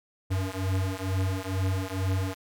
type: beating tone pair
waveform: square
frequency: 93.6 / 95.8 Hz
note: F#2 / G2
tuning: +20 / -39 cents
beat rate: 2.2 Hz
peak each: -30 dBFS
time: 0.3-2.35 s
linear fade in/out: 20 ms
effects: none